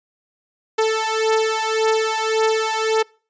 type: beating tone pair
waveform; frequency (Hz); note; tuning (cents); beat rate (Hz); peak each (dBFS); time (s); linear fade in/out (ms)
sawtooth; 440 / 441.8; A4 / A4; 0 / +7; 1.8; -16; 0.78-3.03; 10
effects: noise-tail reverb RT60 0.4 s tail -26 dB re dry + resampled to 16000 Hz